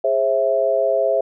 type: chord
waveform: sine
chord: Ab augmented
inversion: none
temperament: equal with one note detuned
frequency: 415.3 / 533.9 / 659.3 Hz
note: Ab4 / C5 / E5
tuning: 0 / +35 / 0 cents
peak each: -23 / -19 / -18 dBFS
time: 0.04-1.21 s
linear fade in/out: 5 ms
effects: none